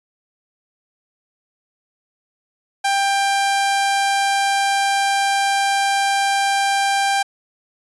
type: tone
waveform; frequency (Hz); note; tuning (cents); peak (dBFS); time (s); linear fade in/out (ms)
sawtooth; 792; G5; +18; -12; 2.84-7.23; 10
effects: resampled to 24000 Hz